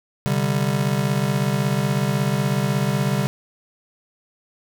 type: chord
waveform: square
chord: C suspended second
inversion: none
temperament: just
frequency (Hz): 130.81 / 147.16 / 196.22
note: C3 / D3 / G3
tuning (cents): 0 / +4 / +2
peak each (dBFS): -24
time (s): 0.26-3.27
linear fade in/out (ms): 0
effects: none